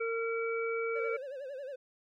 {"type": "harmonic tone", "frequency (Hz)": 457.4, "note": "A#4", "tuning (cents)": -33, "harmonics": [1, 3, 5], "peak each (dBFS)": [-32, -39, -39], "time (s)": [0, 1.17], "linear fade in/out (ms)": 10}
{"type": "tone with vibrato", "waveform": "triangle", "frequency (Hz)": 543, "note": "C#5", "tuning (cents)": -36, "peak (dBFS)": -37, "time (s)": [0.95, 1.76], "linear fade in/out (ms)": 10, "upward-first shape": "sine", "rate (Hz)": 11, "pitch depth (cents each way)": 120}
{"effects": []}